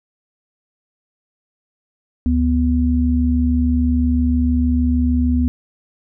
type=tone pair together; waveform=sine; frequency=73.42 / 246.6 Hz; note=D2 / B3; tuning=0 / -2 cents; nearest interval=octave + major sixth; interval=2098 cents; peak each=-16 dBFS; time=2.26-5.48 s; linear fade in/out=0 ms; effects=none